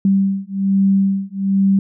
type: beating tone pair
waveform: sine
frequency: 194.5 / 195.7 Hz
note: G3 / G3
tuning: -13 / -3 cents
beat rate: 1.2 Hz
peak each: -16 dBFS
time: 0.05-1.79 s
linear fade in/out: 2 ms
effects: none